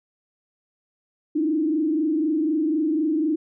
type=tone with frequency modulation; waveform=sine; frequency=311.1 Hz; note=D#4; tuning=in tune; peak=-19 dBFS; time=1.35-3.36 s; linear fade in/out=10 ms; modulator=24 Hz; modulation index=0.9; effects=none